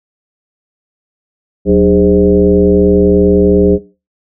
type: tone with frequency modulation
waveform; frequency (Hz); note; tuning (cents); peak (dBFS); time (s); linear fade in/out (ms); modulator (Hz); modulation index
sine; 296.4; D4; +16; -5; 1.65-3.79; 50; 110; 1.7
effects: noise-tail reverb RT60 0.3 s tail -18 dB re dry